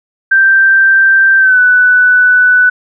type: tone with pitch glide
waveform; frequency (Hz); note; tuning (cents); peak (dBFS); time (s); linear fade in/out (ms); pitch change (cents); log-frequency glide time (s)
sine; 1568 to 1491.2; G6 to F#6; 0 to +13; -4; 0.31-2.7; 10; -87; 1.38-1.59
effects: none